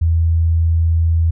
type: tone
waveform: sine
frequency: 82.41 Hz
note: E2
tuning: in tune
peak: -11 dBFS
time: 0.01-1.31 s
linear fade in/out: 10 ms
effects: none